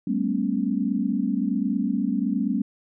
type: tone cluster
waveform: sine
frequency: 192.9 / 214.2 / 242.5 / 277.9 Hz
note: G3 / A3 / B3 / C#4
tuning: -28 / -46 / -31 / +4 cents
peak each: -27 dBFS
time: 0.07-2.62 s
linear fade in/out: 5 ms
effects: none